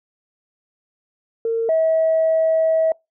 sine tone pair in turn, 456 / 644.1 Hz, A#4 / E5, -38 / -40 cents, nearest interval tritone, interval 598 cents, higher second, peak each -17 / -13 dBFS, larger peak second, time 1.45-1.69 / 1.69-2.92 s, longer second, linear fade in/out 2 ms, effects noise-tail reverb RT60 0.2 s tail -25 dB re dry + tanh soft clip ceiling -10 dBFS

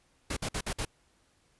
pink noise bursts, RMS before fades -33 dBFS, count 5, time 0.3-0.851 s, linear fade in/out 5 ms, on 67 ms, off 54 ms, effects pink hiss -68 dBFS RMS until 1.59 s + resampled to 24000 Hz

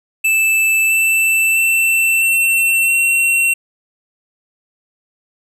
square tone with pitch steps, 2637 / 2658 / 2680 / 2702 / 2724 Hz, E7 / E7 / E7 / E7 / F7, 0 / +14 / +28 / +42 / -44 cents, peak -12 dBFS, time 0.24-3.54 s, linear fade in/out 10 ms, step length 660 ms, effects none

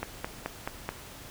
click train, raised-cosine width 0.5 ms, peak -16 dBFS, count 5, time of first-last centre 0.03-0.89 s, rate 4.65 Hz, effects pink hiss -46 dBFS RMS until 1.3 s

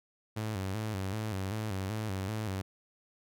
sawtooth tone with vibrato, 102 Hz, G#2, 31 cents flat, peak -29 dBFS, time 0.36-2.62 s, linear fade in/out 10 ms, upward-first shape square, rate 2.6 Hz, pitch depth 110 cents each way, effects none

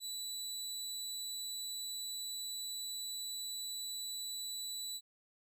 25% pulse tone, 3958 Hz, B7, 3 cents sharp, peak -36 dBFS, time 0-5.01 s, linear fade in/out 50 ms, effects none

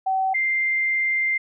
sine tone pair in turn, 763 / 2094 Hz, G5 / C7, -47 / +1 cents, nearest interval octave + perfect fourth, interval 1748 cents, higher second, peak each -19 dBFS, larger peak neither, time 0.06-0.34 / 0.34-1.38 s, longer second, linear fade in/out 10 ms, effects none

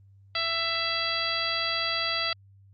harmonic tone, 665 Hz, E5, 15 cents sharp, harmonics 1 / 2 / 3 / 4 / 5 / 6 / 7, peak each -37 / -33 / -33 / -35 / -33 / -35 / -31 dBFS, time 0.35-2.33 s, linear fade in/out 2 ms, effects added 98 Hz sine -52 dBFS peak until 2.73 s + Opus 32 kbps

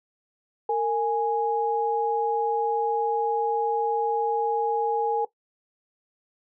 sine tone pair together, 458.3 / 830.6 Hz, A#4 / G#5, -29 / 0 cents, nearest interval minor seventh, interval 1029 cents, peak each -24 dBFS, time 0.69-5.25 s, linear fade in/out 5 ms, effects noise-tail reverb RT60 0.1 s tail -17 dB re dry

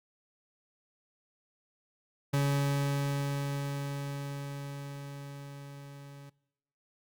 40% pulse tone with level ramp, 140.9 Hz, C#3, 29 cents sharp, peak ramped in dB -24 to -46 dBFS, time 2.33-6.3 s, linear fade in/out 10 ms, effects noise-tail reverb RT60 0.9 s tail -23 dB re dry + Opus 48 kbps

